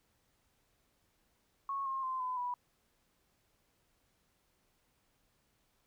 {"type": "tone with pitch steps", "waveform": "sine", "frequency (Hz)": [1100, 1069.3, 1039.5, 1010.5, 982.3], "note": ["C#6", "C6", "C6", "B5", "B5"], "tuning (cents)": [-14, 37, -12, 39, -10], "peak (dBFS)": -34, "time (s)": [1.69, 2.54], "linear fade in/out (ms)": 2, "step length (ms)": 170, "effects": ["pink hiss -75 dBFS RMS until 5.86 s"]}